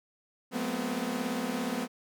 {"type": "tone cluster", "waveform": "sawtooth", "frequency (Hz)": [181, 216.4, 237.7, 254.9], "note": ["F#3", "A3", "A#3", "C4"], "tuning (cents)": [-38, -29, 34, -45], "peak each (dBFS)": [-36, -33, -32, -30], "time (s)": [0.51, 1.88], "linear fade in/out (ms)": 50, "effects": []}